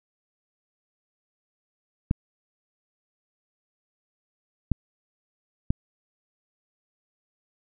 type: clicks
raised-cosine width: 5 ms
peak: -9 dBFS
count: 3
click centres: 2.111 / 4.717 / 5.705 s
effects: none